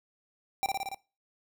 square tone with echo, 784 Hz, G5, in tune, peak -26 dBFS, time 0.63-0.66 s, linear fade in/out 0 ms, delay 57 ms, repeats 5, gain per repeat -2 dB, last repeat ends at 0.945 s, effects noise-tail reverb RT60 0.3 s tail -20 dB re dry

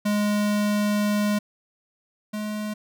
square tone pair in turn, 207.7 / 211.6 Hz, G#3 / G#3, 0 / +33 cents, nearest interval unison, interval 33 cents, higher second, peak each -21 / -28 dBFS, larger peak first, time 0.05-1.39 / 2.33-2.74 s, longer first, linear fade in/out 10 ms, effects none

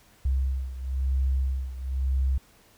sine beating tone pair, 65.8 / 66.8 Hz, C2 / C2, +10 / +36 cents, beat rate 1 Hz, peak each -25 / -29 dBFS, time 0.25-2.38 s, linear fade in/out 5 ms, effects pink hiss -58 dBFS RMS until 2.77 s

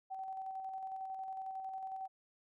sine tone with tremolo, 765 Hz, G5, 42 cents flat, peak -39 dBFS, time 0.1-2.08 s, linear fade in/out 20 ms, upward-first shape square, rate 11 Hz, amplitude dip 30%, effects none

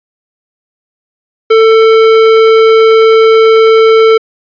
sine tone with tanh clipping, 445.4 Hz, A4, 21 cents sharp, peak -4 dBFS, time 1.5-4.18 s, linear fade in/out 10 ms, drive 17 dB, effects resampled to 11025 Hz

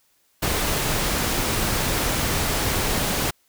pink noise, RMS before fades -23 dBFS, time 0.42-3.31 s, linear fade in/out 10 ms, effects white hiss -64 dBFS RMS until 3.48 s

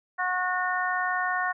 harmonic tone, 365.1 Hz, F#4, 23 cents flat, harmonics 2 / 3 / 4 / 5, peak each -30 / -30 / -30 / -30 dBFS, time 0.18-1.53 s, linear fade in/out 20 ms, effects none

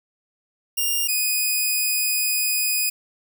5% pulse tone pair in turn, 2807 / 2485 Hz, F7 / D#7, +8 / -3 cents, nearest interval major second, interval 211 cents, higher first, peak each -11 / -10 dBFS, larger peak second, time 0.77-1.08 / 1.08-2.9 s, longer second, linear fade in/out 10 ms, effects none

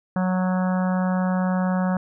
harmonic tone, 184.4 Hz, F#3, 6 cents flat, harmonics 1 / 3 / 4 / 5 / 6 / 7 / 8 / 9, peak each -20 / -30 / -32 / -34 / -36 / -37 / -38 / -39 dBFS, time 0.16-1.97 s, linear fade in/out 2 ms, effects none

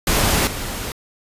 pink noise with level steps, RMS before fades -17 / -27 dBFS, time 0.07-0.92 s, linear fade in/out 2 ms, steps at 0.47 s, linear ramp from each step 2 ms, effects resampled to 32000 Hz

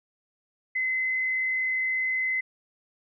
sine tone with frequency modulation, 2044 Hz, C7, 41 cents flat, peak -24 dBFS, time 0.75-2.41 s, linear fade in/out 10 ms, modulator 39.1 Hz, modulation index 0.51, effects none

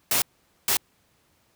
white noise bursts at uneven times, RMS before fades -22 dBFS, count 2, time 0.11-0.22 / 0.68-0.77 s, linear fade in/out 2 ms, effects pink hiss -65 dBFS RMS until 1.55 s + high-pass 60 Hz 12 dB/octave

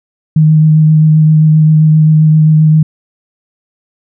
sine tone with vibrato, 155.56 Hz, D#3, in tune, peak -3 dBFS, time 0.36-2.83 s, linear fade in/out 5 ms, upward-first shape triangle, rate 7.6 Hz, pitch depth 18 cents each way, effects none

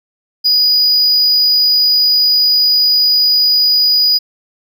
triangle tone, 4925 Hz, D#8, 19 cents flat, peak -7 dBFS, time 0.44-4.19 s, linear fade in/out 20 ms, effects none

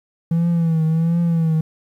triangle tone with vibrato, 164.81 Hz, E3, in tune, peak -12 dBFS, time 0.31-1.61 s, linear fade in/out 5 ms, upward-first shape triangle, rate 1.4 Hz, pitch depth 75 cents each way, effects tanh soft clip ceiling -8 dBFS + 9-bit

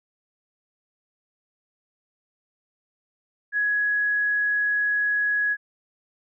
sine tone, 1674 Hz, G#6, 13 cents sharp, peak -20 dBFS, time 3.52-5.57 s, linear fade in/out 50 ms, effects none

